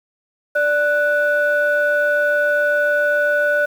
sine tone pair together, 587.3 / 1480 Hz, D5 / F#6, 0 / 0 cents, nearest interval octave + major third, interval 1600 cents, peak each -16 dBFS, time 0.55-3.66 s, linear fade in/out 10 ms, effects tanh soft clip ceiling -8 dBFS + 7-bit

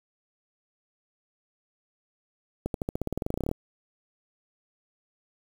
accelerating click train, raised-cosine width 2 ms, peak -15 dBFS, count 19, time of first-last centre 2.66-3.514 s, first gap 82 ms, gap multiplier 0.93, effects 7-bit

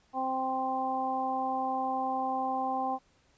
harmonic tone, 261.6 Hz, C4, in tune, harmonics 1 / 2 / 3 / 4, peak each -37 / -39 / -30 / -36 dBFS, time 0.13-2.99 s, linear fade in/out 50 ms, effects pink hiss -67 dBFS RMS until 3.37 s + resampled to 16000 Hz

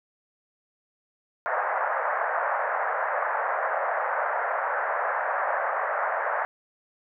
pink band-pass noise, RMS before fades -27 dBFS, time 1.46-6.45 s, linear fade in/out 0 ms, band 550 to 1800 Hz, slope 48 dB/octave, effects none

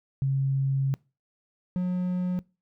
sine / triangle tone pair in turn, 135.8 / 180.82 Hz, C#3 / F#3, -35 / -40 cents, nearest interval perfect fourth, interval 495 cents, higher second, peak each -22 dBFS, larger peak neither, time 0.22-0.94 / 1.76-2.39 s, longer first, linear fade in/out 0 ms, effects noise-tail reverb RT60 0.3 s tail -24 dB re dry

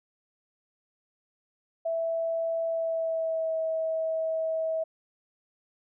sine tone with pitch glide, 659.3 to 644.2 Hz, E5 to E5, 0 to -40 cents, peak -26 dBFS, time 1.85-4.84 s, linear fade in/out 10 ms, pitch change -40 cents, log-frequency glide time 2.66-3.57 s, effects none

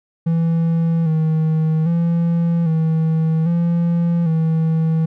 triangle tone with pitch steps, 165.5 / 158.3 / 168.9 / 160.4 / 170.3 / 161.1 Hz, E3 / D#3 / E3 / E3 / F3 / E3, +7 / +30 / +42 / -47 / -43 / -39 cents, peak -12 dBFS, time 0.26-5.06 s, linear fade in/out 10 ms, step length 800 ms, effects none

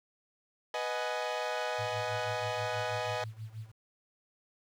sawtooth chord, G# minor seventh, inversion first, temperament equal with one note detuned, 493.9 / 622.3 / 740 / 838.3 Hz, B4 / D#5 / F#5 / G#5, 0 / 0 / 0 / +16 cents, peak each -34 / -32 / -37 / -34 dBFS, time 0.74-3.24 s, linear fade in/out 2 ms
sine tone with tremolo, 110 Hz, A2, in tune, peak -37 dBFS, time 1.78-3.72 s, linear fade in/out 20 ms, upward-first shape sine, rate 6.2 Hz, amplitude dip 85%
effects low-pass 5000 Hz 12 dB/octave + 10-bit

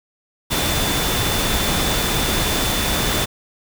sine tone in noise, 3521 Hz, A7, in tune, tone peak -27 dBFS, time 0.5-3.26 s, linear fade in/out 20 ms, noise pink, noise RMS -20 dBFS, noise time 0.5-3.26 s, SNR -10 dB, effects none

